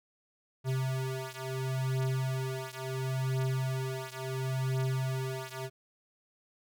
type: beating tone pair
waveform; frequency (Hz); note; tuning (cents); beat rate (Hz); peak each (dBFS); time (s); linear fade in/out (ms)
square; 130.81 / 131.53; C3 / C3; 0 / +9; 0.72; -34 / -35; 0.64-5.7; 50
effects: none